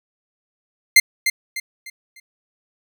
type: tone with echo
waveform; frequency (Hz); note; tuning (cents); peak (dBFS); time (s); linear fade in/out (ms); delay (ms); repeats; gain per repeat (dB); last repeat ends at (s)
sawtooth; 2093; C7; 0; -3; 0.96-1; 5; 300; 4; -9; 2.2
effects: none